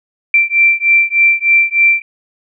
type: beating tone pair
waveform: sine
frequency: 2349 / 2352.3 Hz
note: D7 / D7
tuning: 0 / +2 cents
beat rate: 3.3 Hz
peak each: -11 dBFS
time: 0.34-2.02 s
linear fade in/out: 2 ms
effects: none